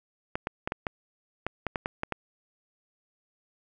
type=clicks; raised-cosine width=0.5 ms; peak=-14 dBFS; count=11; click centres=0.355 / 0.471 / 0.675 / 0.721 / 0.868 / 1.466 / 1.667 / 1.758 / 1.859 / 2.034 / 2.123 s; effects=none